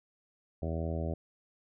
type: harmonic tone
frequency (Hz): 81.5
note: E2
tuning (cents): -19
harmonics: 1 / 2 / 3 / 4 / 5 / 6 / 7 / 8 / 9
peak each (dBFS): -34 / -38 / -42 / -43 / -43 / -47 / -42 / -44 / -50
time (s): 0.62-1.14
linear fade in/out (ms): 5
effects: none